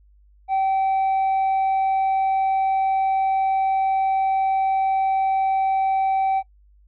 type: tone with tanh clipping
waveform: sine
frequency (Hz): 771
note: G5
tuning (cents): -29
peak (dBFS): -18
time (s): 0.48-6.43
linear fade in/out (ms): 50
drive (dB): 2
effects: noise-tail reverb RT60 0.1 s tail -23 dB re dry + added 50 Hz sine -51 dBFS peak until 6.87 s